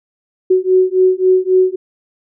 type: beating tone pair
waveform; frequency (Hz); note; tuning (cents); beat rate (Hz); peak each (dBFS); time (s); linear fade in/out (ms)
sine; 370 / 373.7; F#4 / F#4; 0 / +17; 3.7; -12; 0.5-1.76; 10
effects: none